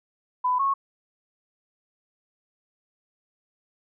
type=tone pair in turn; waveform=sine; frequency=1000 / 1097.3 Hz; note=B5 / C#6; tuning=+21 / -18 cents; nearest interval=major second; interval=161 cents; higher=second; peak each=-20 dBFS; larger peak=neither; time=0.44-0.59 / 0.59-0.74 s; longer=neither; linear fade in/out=10 ms; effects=none